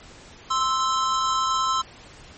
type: tone pair together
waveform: square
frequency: 1046.5 / 1315.4 Hz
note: C6 / E6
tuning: 0 / -4 cents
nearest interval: major third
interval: 396 cents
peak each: -24 dBFS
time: 0.5-1.82 s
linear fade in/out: 10 ms
effects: pink hiss -46 dBFS RMS until 2.37 s + MP3 32 kbps